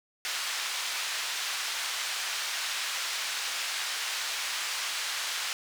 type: band-pass noise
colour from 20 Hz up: white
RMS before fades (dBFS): -33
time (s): 0.25-5.53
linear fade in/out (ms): 0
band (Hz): 1100 to 5100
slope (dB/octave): 12
effects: none